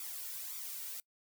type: noise with flanger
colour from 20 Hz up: blue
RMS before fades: -43 dBFS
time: 0-1 s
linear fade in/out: 2 ms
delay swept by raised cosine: 0.85 to 2.15 ms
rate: 1.8 Hz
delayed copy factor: +0.7
effects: noise-tail reverb RT60 0.1 s tail -24 dB re dry